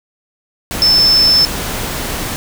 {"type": "tone in noise", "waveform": "sine", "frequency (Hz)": 5274, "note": "E8", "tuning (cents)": 0, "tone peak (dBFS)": -7, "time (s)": [0.82, 1.45], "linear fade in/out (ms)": 0, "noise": "pink", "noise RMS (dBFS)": -21, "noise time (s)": [0.71, 2.36], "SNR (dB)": 11, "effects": []}